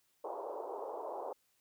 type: band-pass noise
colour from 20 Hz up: pink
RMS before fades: -42 dBFS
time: 0.24-1.33 s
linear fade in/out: 5 ms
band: 380 to 1000 Hz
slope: 48 dB/octave
effects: white hiss -75 dBFS RMS until 1.6 s